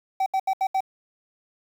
triangle tone bursts, 767 Hz, G5, 38 cents flat, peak -18 dBFS, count 5, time 0.2-0.806 s, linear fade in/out 5 ms, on 62 ms, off 74 ms, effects 8-bit

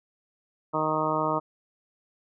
harmonic tone, 155.56 Hz, D#3, in tune, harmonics 1 / 2 / 3 / 4 / 5 / 6 / 7 / 8, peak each -35 / -32 / -33 / -30 / -36 / -30 / -31 / -31 dBFS, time 0.73-1.4 s, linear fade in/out 20 ms, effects none

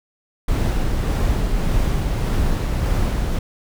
brown noise with tremolo, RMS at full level -18 dBFS, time 0.48-3.39 s, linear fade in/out 5 ms, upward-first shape sine, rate 1.7 Hz, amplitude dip 25%, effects none

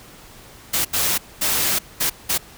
white noise bursts at uneven times, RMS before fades -20 dBFS, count 5, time 0.73-0.85 / 0.93-1.18 / 1.41-1.79 / 2-2.1 / 2.29-2.38 s, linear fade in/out 10 ms, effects pink hiss -44 dBFS RMS until 2.57 s

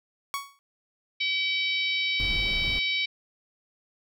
sawtooth tone with exponential decay, 1117 Hz, C#6, 13 cents sharp, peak -22 dBFS, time 0.34-0.59 s, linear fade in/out 0 ms, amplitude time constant 53 ms
harmonic tone, 765 Hz, G5, 42 cents flat, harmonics 3 / 4 / 5 / 6 / 7, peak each -27 / -32 / -30 / -36 / -39 dBFS, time 1.2-3.06 s, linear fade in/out 10 ms
brown noise, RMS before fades -33 dBFS, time 2.2-2.79 s, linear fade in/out 0 ms
effects none

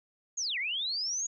sine linear two-way sweep, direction down then up, 6800 to 1904 to 6800 Hz, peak -30 dBFS, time 0.37-1.27 s, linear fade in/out 10 ms, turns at 0.58 s, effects none

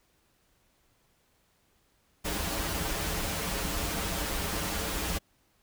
pink noise with comb filter, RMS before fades -32 dBFS, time 2.24-5.19 s, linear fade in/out 20 ms, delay 8.1 ms, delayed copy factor -0.85, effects pink hiss -69 dBFS RMS until 5.62 s

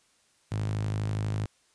sawtooth tone with high-pass filter, 52.3 Hz, G#1, 13 cents sharp, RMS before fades -30 dBFS, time 0.51-1.46 s, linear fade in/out 5 ms, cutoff 110 Hz, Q 4, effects white hiss -66 dBFS RMS until 1.74 s + resampled to 22050 Hz

